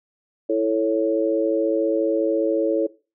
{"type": "chord", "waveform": "sine", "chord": "A major", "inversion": "second", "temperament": "equal", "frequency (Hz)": [329.6, 440, 554.4], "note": ["E4", "A4", "C#5"], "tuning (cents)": [0, 0, 0], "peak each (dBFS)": -22, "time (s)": [0.49, 2.87], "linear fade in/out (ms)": 10, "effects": ["noise-tail reverb RT60 0.3 s tail -18 dB re dry"]}